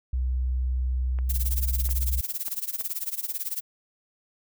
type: tone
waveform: sine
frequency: 63.3 Hz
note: B1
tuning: 43 cents sharp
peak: -23 dBFS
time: 0.13-2.21 s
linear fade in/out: 5 ms
type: clicks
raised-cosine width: 0.5 ms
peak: -28 dBFS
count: 4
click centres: 1.188 / 1.891 / 2.481 / 2.809 s
type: noise with tremolo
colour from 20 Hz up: violet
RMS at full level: -28 dBFS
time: 1.29-3.61 s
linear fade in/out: 10 ms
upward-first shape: sine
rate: 18 Hz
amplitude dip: 90%
effects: none